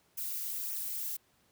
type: noise with flanger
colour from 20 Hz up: violet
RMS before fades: -37 dBFS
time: 0.17-1.17 s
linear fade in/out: 10 ms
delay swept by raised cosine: 0.23 to 3.43 ms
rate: 1.8 Hz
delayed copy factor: -0.8
effects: pink hiss -69 dBFS RMS until 1.51 s + high-pass 80 Hz 12 dB/octave